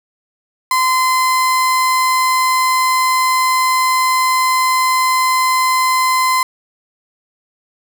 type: tone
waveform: 35% pulse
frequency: 1030 Hz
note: C6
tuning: 28 cents flat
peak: -10 dBFS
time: 0.71-6.43 s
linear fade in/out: 2 ms
effects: none